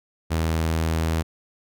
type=tone; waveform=sawtooth; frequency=80.9 Hz; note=E2; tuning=32 cents flat; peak=-17 dBFS; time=0.3-1.23 s; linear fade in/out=20 ms; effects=none